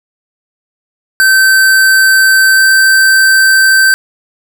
square tone pair in turn, 1546 / 1552.1 Hz, G6 / G6, -24 / -18 cents, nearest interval unison, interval 6 cents, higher second, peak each -5 dBFS, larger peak neither, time 1.2-2.57 / 2.57-3.94 s, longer neither, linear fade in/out 0 ms, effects none

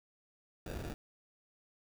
pink noise with sample-and-hold, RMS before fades -41 dBFS, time 0.66-0.94 s, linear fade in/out 5 ms, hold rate 1050 Hz, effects none

